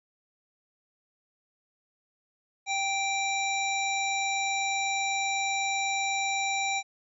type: harmonic tone with a mistuned harmonic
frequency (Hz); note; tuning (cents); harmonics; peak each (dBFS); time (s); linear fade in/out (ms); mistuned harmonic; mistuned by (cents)
784; G5; 0; 1 / 3 / 5 / 7 / 9; -30 / -30 / -35 / -39 / -38; 2.66-6.83; 50; 7; +74
effects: none